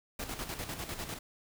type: noise with tremolo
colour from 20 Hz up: pink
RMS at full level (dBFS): -38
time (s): 0.19-1.19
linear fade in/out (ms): 5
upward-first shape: square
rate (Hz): 10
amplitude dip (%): 55
effects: none